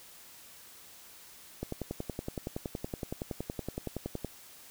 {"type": "click train", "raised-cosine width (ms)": 2, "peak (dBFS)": -21, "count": 29, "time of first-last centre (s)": [1.63, 4.247], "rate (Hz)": 10.7, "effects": ["white hiss -53 dBFS RMS until 4.7 s"]}